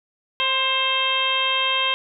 harmonic tone with a mistuned harmonic, 530 Hz, C5, 22 cents sharp, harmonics 1 / 2 / 3 / 4 / 5 / 6 / 7, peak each -32 / -25 / -32 / -29 / -25 / -22 / -31 dBFS, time 0.4-1.94 s, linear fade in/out 0 ms, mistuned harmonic 2, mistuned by -25 cents, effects none

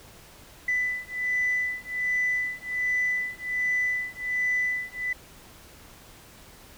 sine beating tone pair, 1993 / 1994.3 Hz, B6 / B6, +15 / +16 cents, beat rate 1.3 Hz, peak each -27 dBFS, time 0.68-5.13 s, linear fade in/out 5 ms, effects tanh soft clip ceiling -18 dBFS + pink hiss -50 dBFS RMS until 6.77 s

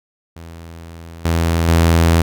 sawtooth tone with level steps, 83.2 Hz, E2, 17 cents sharp, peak -29 / -10 / -6 dBFS, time 0.36-2.22 s, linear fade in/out 5 ms, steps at 1.25 / 1.68 s, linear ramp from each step 5 ms, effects none

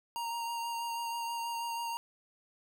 square tone with vibrato, 932.3 Hz, A#5, in tune, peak -35 dBFS, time 0.16-1.97 s, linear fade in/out 0 ms, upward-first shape sine, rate 6.2 Hz, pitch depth 15 cents each way, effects none

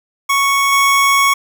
25% pulse tone with level steps, 1108.7 Hz, C#6, in tune, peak -8 / -6 dBFS, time 0.29-1.34 s, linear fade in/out 10 ms, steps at 0.72 s, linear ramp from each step 5 ms, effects none

